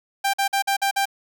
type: tone bursts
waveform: sawtooth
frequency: 790 Hz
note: G5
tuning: 13 cents sharp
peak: -15 dBFS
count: 6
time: 0.24-1.056 s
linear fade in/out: 10 ms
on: 96 ms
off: 48 ms
effects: none